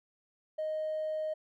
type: tone with hard clipping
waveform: sine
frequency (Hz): 622.3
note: D#5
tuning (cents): 0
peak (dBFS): -32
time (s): 0.58-1.34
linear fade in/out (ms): 10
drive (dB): 1
effects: none